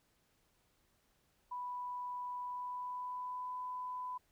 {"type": "tone with pitch glide", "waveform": "sine", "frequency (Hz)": [987.8, 1001], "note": ["B5", "B5"], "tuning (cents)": [0, 23], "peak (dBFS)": -39, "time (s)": [1.51, 4.18], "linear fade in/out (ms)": 10, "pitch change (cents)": 23, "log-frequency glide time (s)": [2.42, 3.56], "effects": ["pink hiss -75 dBFS RMS until 4.31 s"]}